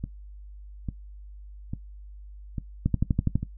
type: two click trains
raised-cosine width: 5 ms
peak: -10 / -18 dBFS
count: 7 / 5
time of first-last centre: 2.86-3.356 / 0.04-3.43 s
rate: 12.1 / 1.18 Hz
effects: noise-tail reverb RT60 0.1 s tail -17 dB re dry + added 50 Hz sine -41 dBFS peak until 3.57 s